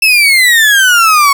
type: exponential sweep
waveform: 35% pulse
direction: down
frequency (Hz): 2657 to 1100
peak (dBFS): -3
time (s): 0.02-1.33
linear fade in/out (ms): 5
effects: none